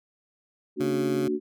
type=chord; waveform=sine; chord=Bb augmented; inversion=none; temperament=equal with one note detuned; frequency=227.6 / 293.7 / 370 Hz; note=Bb3 / D4 / F#4; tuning=-41 / 0 / 0 cents; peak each=-31 / -29 / -26 dBFS; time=0.76-1.4 s; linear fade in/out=50 ms
type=tone; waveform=15% pulse; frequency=138.59 Hz; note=C#3; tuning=in tune; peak=-24 dBFS; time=0.8-1.28 s; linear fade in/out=5 ms
effects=none